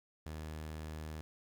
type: tone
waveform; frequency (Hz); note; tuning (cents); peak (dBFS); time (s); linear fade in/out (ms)
sawtooth; 77.78; D#2; 0; -38; 0.26-1.21; 0
effects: 11-bit